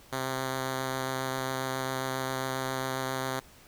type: tone with vibrato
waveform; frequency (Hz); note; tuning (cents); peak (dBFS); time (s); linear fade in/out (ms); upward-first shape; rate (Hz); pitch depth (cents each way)
5% pulse; 131.5; C3; +9; -19; 0.12-3.4; 10; sine; 7.4; 10
effects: pink hiss -55 dBFS RMS until 3.67 s